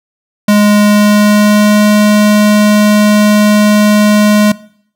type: tone with pitch glide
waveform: square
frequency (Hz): 207.7 to 209.5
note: G#3 to G#3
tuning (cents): 0 to +15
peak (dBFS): -5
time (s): 0.48-4.52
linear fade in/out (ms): 5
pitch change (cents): +15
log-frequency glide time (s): 0.87-1.86
effects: noise-tail reverb RT60 0.6 s tail -20 dB re dry